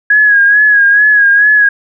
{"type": "tone with vibrato", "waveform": "sine", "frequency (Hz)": 1661.2, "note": "G#6", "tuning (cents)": 0, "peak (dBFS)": -4, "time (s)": [0.1, 1.69], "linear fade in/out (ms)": 5, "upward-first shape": "sine", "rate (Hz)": 2.3, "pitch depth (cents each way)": 50, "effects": []}